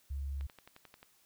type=tone; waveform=sine; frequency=69.3 Hz; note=C#2; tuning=in tune; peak=-35 dBFS; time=0.1-0.47 s; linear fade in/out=10 ms
type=click train; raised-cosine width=0.3 ms; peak=-36 dBFS; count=8; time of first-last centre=0.41-1.029 s; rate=11.3 Hz
effects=white hiss -68 dBFS RMS until 1.25 s